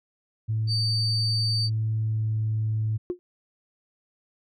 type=tone with pitch glide; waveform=sine; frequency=110 to 109.18 Hz; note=A2 to A2; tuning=0 to -13 cents; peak=-22 dBFS; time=0.48-2.98 s; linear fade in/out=20 ms; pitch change=-13 cents; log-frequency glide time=1.94-2.36 s
type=tone; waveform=sine; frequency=4600 Hz; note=D8; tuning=37 cents flat; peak=-23 dBFS; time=0.67-1.7 s; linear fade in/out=50 ms
type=tone with exponential decay; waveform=sine; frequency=356.3 Hz; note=F4; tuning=35 cents sharp; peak=-20 dBFS; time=3.1-3.19 s; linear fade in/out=0 ms; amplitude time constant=19 ms
effects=tanh soft clip ceiling -18 dBFS